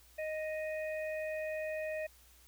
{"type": "harmonic tone", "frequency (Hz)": 622.3, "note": "D#5", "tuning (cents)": 0, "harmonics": [1, 3, 4], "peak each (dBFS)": [-36, -45, -46], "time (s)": [0.18, 2.07], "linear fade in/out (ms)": 10, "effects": ["added 60 Hz sine -63 dBFS peak until 2.47 s", "white hiss -63 dBFS RMS until 2.47 s"]}